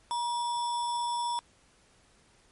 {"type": "tone with sample-and-hold", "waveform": "sine", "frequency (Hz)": 955, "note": "A#5", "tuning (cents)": 42, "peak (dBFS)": -28, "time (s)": [0.11, 1.39], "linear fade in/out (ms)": 0, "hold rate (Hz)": 4410, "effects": ["pink hiss -63 dBFS RMS until 2.51 s", "MP3 48 kbps"]}